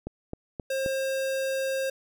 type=click train; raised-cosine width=2 ms; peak=-20 dBFS; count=4; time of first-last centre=0.07-0.862 s; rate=3.79 Hz
type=tone; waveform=square; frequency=534 Hz; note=C5; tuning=35 cents sharp; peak=-27 dBFS; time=0.7-1.9 s; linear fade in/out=5 ms
effects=none